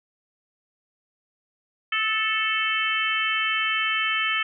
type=harmonic tone with a mistuned harmonic; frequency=440 Hz; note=A4; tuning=in tune; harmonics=3 / 4 / 5 / 6 / 7; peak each=-28 / -28 / -28 / -28 / -28 dBFS; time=1.92-4.43 s; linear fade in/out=5 ms; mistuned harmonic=3; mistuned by=-21 cents; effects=none